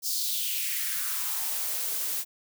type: noise with high-pass filter sweep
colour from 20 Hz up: blue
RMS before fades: -30 dBFS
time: 0.02-2.25 s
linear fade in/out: 50 ms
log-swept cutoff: 5500 to 260 Hz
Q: 3
effects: none